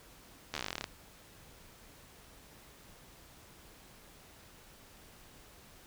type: slowing click train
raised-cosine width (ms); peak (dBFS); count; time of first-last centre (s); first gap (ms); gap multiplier
0.2; -18; 16; 0.54-0.842; 12; 1.07
effects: pink hiss -57 dBFS RMS until 5.86 s